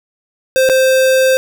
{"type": "tone with dropouts", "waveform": "square", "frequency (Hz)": 523, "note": "C5", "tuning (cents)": -1, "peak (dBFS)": -9, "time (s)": [0.56, 1.37], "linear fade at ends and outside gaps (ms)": 0, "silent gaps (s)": [0.69, 0.697], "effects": []}